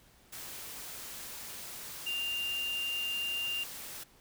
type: tone in noise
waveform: sine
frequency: 2794 Hz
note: F7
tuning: in tune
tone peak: -32 dBFS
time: 2.06-3.64 s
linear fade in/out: 10 ms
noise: white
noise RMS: -44 dBFS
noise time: 0.32-4.04 s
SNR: +9 dB
effects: pink hiss -62 dBFS RMS until 4.2 s